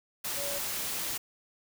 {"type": "tone in noise", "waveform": "sine", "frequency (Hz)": 568, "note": "C#5", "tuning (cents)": 42, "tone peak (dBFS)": -37, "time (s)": [0.37, 0.59], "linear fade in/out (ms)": 10, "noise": "white", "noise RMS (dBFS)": -34, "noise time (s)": [0.24, 1.18], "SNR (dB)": -6, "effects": []}